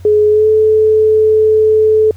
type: tone with pitch glide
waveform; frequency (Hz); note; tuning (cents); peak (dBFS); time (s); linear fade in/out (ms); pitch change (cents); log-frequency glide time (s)
sine; 422.2 to 433.6; G#4 to A4; +29 to -25; -6; 0.05-2.11; 2; +46; 0.29-0.48
effects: added 89 Hz sine -30 dBFS peak until 2.16 s + pink hiss -48 dBFS RMS until 2.16 s